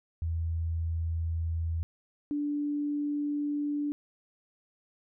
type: tone pair in turn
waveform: sine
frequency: 82.41 / 292 Hz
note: E2 / D4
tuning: 0 / -10 cents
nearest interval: octave + minor seventh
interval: 2190 cents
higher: second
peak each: -28 dBFS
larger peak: neither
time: 0.22-1.83 / 2.31-3.92 s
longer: neither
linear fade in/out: 0 ms
effects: none